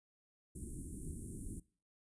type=band-stop noise; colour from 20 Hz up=pink; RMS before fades=-45 dBFS; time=0.55-1.6 s; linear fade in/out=5 ms; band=360 to 8700 Hz; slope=48 dB/octave; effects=noise-tail reverb RT60 0.4 s tail -21 dB re dry + resampled to 22050 Hz